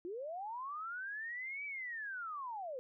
sine linear two-way sweep, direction up then down, 330.7 to 2316 to 484.1 Hz, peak -40 dBFS, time 0.05-2.79 s, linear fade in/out 0 ms, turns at 1.65 s, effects none

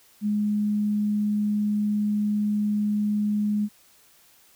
sine tone, 208.7 Hz, G#3, 9 cents sharp, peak -21 dBFS, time 0.21-3.69 s, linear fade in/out 50 ms, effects white hiss -57 dBFS RMS until 4.55 s

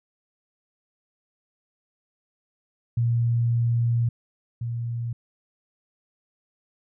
sine tone pair in turn, 117.8 / 117.8 Hz, A#2 / A#2, +19 / +19 cents, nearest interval unison, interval 0 cents, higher neither, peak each -19 / -26 dBFS, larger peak first, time 2.97-4.09 / 4.61-5.13 s, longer first, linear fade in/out 5 ms, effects none

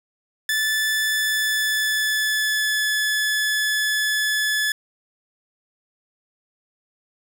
sawtooth tone with pitch glide, 1747 to 1720 Hz, A6 to A6, -13 to -40 cents, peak -16 dBFS, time 0.49-4.72 s, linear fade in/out 2 ms, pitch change -27 cents, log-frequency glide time 1.06-2.86 s, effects none

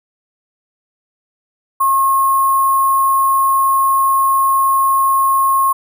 sine tone with sample-and-hold, 1079 Hz, C#6, 47 cents flat, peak -10 dBFS, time 1.8-5.73 s, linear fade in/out 10 ms, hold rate 11025 Hz, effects none

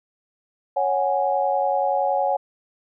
sine chord, C# suspended fourth, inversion none, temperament equal, 554.4 / 740 / 830.6 Hz, C#5 / F#5 / G#5, 0 / 0 / 0 cents, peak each -23 dBFS, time 0.76-2.37 s, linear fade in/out 10 ms, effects none

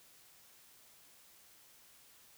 silence, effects white hiss -62 dBFS RMS until 2.37 s

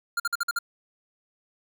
square tone bursts, 1400 Hz, F6, 4 cents sharp, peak -24 dBFS, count 6, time 0.17-0.589 s, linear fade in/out 5 ms, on 29 ms, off 49 ms, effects none

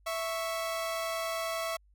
sawtooth tone pair together, 659.3 / 1108.8 Hz, E5 / C#6, 0 / 0 cents, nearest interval major sixth, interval 900 cents, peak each -29 / -34 dBFS, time 0.06-1.77 s, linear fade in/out 10 ms, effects added 50 Hz sine -60 dBFS peak until 1.94 s

